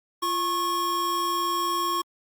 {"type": "tone pair together", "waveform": "square", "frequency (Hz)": [344.3, 1093], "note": ["F4", "C#6"], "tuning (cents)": [-25, -25], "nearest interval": "octave + minor sixth", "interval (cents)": 2000, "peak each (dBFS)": [-33, -25], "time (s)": [0.22, 2.02], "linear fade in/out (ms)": 10, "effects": ["Opus 48 kbps"]}